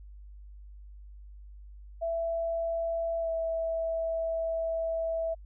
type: tone with pitch glide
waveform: sine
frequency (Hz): 665 to 655.8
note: E5 to E5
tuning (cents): +15 to -9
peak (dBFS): -28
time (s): 2.01-5.35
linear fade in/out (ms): 20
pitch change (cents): -24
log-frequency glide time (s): 3.2-3.29
effects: added 50 Hz sine -45 dBFS peak until 5.45 s